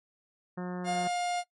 harmonic tone, 179.9 Hz, F#3, 48 cents flat, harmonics 1 / 2 / 3 / 4 / 5 / 6 / 7 / 8 / 9 / 10, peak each -34 / -40 / -44 / -46 / -48 / -50 / -51 / -52 / -53 / -54 dBFS, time 0.57-1.08 s, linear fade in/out 10 ms
45% pulse tone, 708 Hz, F5, 23 cents sharp, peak -29 dBFS, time 0.84-1.44 s, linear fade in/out 50 ms
effects noise-tail reverb RT60 0.1 s tail -21 dB re dry + MP3 48 kbps

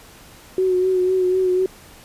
sine tone with vibrato, 370 Hz, F#4, in tune, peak -15 dBFS, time 0.58-1.66 s, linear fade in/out 2 ms, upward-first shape sine, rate 4 Hz, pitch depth 30 cents each way, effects pink hiss -45 dBFS RMS until 2.04 s + resampled to 32000 Hz

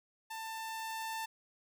sawtooth tone with level ramp, 891 Hz, A5, 22 cents sharp, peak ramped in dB -37 to -33 dBFS, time 0.3-1.26 s, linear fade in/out 10 ms, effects none

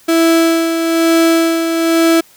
35% pulse tone with tremolo, 329.6 Hz, E4, in tune, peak -6 dBFS, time 0.08-2.21 s, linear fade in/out 10 ms, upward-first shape sine, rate 1.1 Hz, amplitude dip 50%, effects white hiss -46 dBFS RMS until 2.36 s

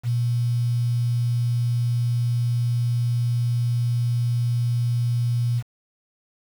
sine tone with quantisation, 120 Hz, B2, 49 cents flat, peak -19 dBFS, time 0.03-5.63 s, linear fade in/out 50 ms, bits 7, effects none

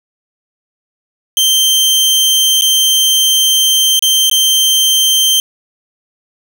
sawtooth tone with dropouts, 3135 Hz, G7, 1 cent flat, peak -5 dBFS, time 1.37-5.4 s, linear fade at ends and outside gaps 1 ms, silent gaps 2.611-2.62 / 3.993-4.024 / 4.298-4.313 s, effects none

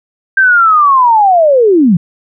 sine linear sweep, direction down, 1587 to 155.6 Hz, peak -4 dBFS, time 0.37-1.97 s, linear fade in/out 5 ms, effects none

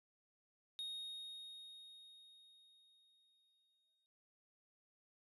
triangle tone with exponential decay, 3727 Hz, A#7, 1 cent flat, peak -40 dBFS, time 0.79-4.06 s, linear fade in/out 0 ms, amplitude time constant 710 ms, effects noise-tail reverb RT60 0.7 s tail -25 dB re dry + resampled to 32000 Hz

